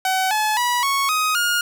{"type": "tone with pitch steps", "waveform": "sawtooth", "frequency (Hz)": [755, 857.3, 973.5, 1105.4, 1255.2, 1425.3], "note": ["F#5", "A5", "B5", "C#6", "D#6", "F6"], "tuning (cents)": [35, -45, -25, -5, 15, 35], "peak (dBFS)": -14, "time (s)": [0.05, 1.61], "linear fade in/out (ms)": 2, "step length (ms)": 260, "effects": []}